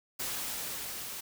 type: noise with level ramp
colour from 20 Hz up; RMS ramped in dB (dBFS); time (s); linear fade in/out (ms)
white; -35 to -41; 0.19-1.21; 10
effects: none